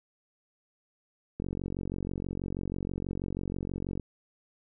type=click train; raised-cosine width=3 ms; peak=-21 dBFS; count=121; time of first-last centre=1.4-3.997 s; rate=46.2 Hz; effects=none